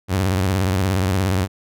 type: tone with vibrato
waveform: sawtooth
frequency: 94.3 Hz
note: F#2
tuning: 33 cents sharp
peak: -13 dBFS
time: 0.08-1.48 s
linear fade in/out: 50 ms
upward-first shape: sine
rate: 17 Hz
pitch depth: 130 cents each way
effects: none